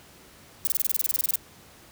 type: noise bursts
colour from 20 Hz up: violet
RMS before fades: -23 dBFS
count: 15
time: 0.65-1.357 s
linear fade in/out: 0 ms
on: 21 ms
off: 28 ms
effects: pink hiss -51 dBFS RMS until 1.91 s + high-pass 60 Hz 12 dB/octave